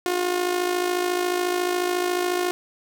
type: tone with amplitude modulation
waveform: sawtooth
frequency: 358.1 Hz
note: F4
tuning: 43 cents sharp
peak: -15 dBFS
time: 0.06-2.51 s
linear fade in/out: 0 ms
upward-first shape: sine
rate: 54.1 Hz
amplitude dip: 60%
effects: none